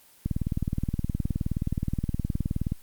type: click train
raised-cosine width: 5 ms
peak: -14 dBFS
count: 48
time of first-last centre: 0.26-2.721 s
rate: 19.1 Hz
effects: white hiss -56 dBFS RMS until 2.82 s + Opus 24 kbps